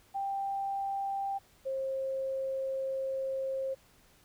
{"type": "tone pair in turn", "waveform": "sine", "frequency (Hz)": [788, 533.6], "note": ["G5", "C5"], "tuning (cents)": [9, 34], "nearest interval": "perfect fifth", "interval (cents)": 675, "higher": "first", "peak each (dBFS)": [-31, -31], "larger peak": "neither", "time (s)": [[0.14, 1.39], [1.65, 3.75]], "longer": "second", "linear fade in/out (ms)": 20, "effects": ["pink hiss -63 dBFS RMS until 4.24 s"]}